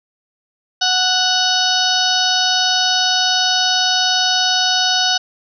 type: harmonic tone with a mistuned harmonic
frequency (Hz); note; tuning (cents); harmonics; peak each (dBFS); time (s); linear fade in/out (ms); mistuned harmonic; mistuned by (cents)
740; F#5; 0; 1 / 2 / 4 / 5 / 6 / 7 / 8; -21 / -21 / -20 / -20 / -21 / -22 / -25; 0.81-5.18; 10; 5; +18
effects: none